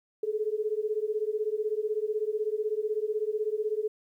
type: beating tone pair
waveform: sine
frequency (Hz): 420.8 / 436.8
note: G#4 / A4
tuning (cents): +23 / -13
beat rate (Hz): 16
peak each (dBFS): -30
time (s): 0.23-3.88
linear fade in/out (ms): 5
effects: 11-bit